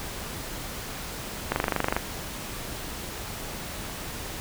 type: click train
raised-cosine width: 0.5 ms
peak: -8 dBFS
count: 12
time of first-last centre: 1.52-1.965 s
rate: 24.7 Hz
effects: pink hiss -36 dBFS RMS until 4.4 s